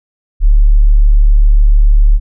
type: tone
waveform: sine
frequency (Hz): 36.42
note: D1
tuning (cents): -14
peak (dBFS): -3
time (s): 0.4-2.2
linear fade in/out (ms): 50
effects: none